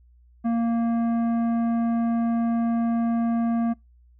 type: tone with tanh clipping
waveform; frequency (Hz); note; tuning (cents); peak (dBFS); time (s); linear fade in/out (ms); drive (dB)
triangle; 231.8; A#3; -10; -22; 0.44-3.74; 20; 15
effects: noise-tail reverb RT60 0.2 s tail -26 dB re dry + added 60 Hz sine -52 dBFS peak until 4.19 s